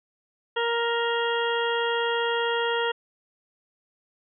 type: harmonic tone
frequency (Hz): 467.8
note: A#4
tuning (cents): +6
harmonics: 1 / 2 / 3 / 4 / 6 / 7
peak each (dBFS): -26 / -29 / -31 / -32 / -34 / -34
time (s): 0.56-2.92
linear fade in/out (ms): 10
effects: none

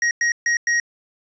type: tone bursts at uneven times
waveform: square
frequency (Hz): 1886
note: A#6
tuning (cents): +20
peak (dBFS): -17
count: 4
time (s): 0.02-0.11 / 0.21-0.32 / 0.46-0.57 / 0.67-0.8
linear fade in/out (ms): 2
effects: resampled to 16000 Hz + 9-bit

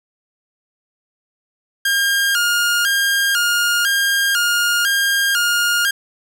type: tone with vibrato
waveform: sawtooth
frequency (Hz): 1512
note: F#6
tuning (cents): +37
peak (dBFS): -11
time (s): 1.85-5.91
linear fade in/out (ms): 5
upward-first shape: square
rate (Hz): 1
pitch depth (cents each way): 110
effects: none

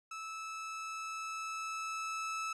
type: tone with level ramp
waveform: 30% pulse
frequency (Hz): 1308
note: E6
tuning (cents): -14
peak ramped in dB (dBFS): -39 to -33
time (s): 0.11-2.53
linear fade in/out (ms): 5
effects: resampled to 22050 Hz

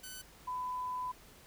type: tone pair in turn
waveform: 5% pulse / sine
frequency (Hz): 1507 / 1002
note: F#6 / B5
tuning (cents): +31 / +25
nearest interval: perfect fifth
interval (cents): 706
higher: first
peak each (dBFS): -33 / -35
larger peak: first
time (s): 0.03-0.22 / 0.47-1.12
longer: second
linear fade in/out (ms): 10
effects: added 51 Hz sine -67 dBFS peak until 1.46 s + pink hiss -58 dBFS RMS until 1.46 s

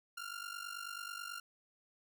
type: ring-modulated tone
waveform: sawtooth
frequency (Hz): 1396.9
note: F6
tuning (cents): 0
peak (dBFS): -36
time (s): 0.17-1.4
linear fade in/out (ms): 5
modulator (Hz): 24.6
effects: none

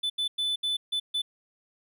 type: tone bursts at uneven times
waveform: triangle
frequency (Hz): 3500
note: A7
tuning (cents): -10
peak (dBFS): -24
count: 6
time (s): 0.03-0.1 / 0.18-0.28 / 0.38-0.56 / 0.63-0.77 / 0.92-1 / 1.14-1.22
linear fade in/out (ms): 10
effects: none

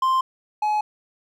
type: tone pair in turn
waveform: triangle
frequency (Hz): 1046.5 / 846.7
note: C6 / G#5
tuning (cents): 0 / +33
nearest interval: major third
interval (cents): 367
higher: first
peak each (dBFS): -15 / -17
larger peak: first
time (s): 0.02-0.21 / 0.62-0.81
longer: neither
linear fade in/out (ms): 5
effects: none

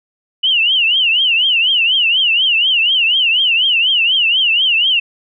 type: tone with vibrato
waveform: sine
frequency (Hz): 2909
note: F#7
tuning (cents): -30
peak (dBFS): -10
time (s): 0.43-5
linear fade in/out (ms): 10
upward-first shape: triangle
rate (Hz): 4.1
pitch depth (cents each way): 200
effects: none

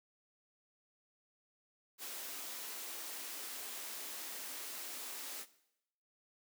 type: high-pass noise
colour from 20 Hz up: white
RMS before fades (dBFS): -45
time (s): 1.98-5.46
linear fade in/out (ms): 50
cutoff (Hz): 230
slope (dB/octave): 48
effects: noise-tail reverb RT60 0.8 s tail -17 dB re dry

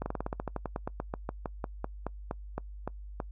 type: slowing click train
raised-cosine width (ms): 1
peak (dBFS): -19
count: 24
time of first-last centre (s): 0.02-3.202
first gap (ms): 40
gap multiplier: 1.1
effects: noise-tail reverb RT60 0.1 s tail -25 dB re dry + added 50 Hz sine -41 dBFS peak until 3.31 s

